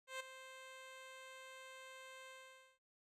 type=tone with ADSR envelope; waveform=10% pulse; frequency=523.3 Hz; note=C5; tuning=in tune; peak=-33 dBFS; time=0.07-2.79 s; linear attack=130 ms; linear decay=11 ms; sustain=-12 dB; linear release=500 ms; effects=low-pass 10000 Hz 12 dB/octave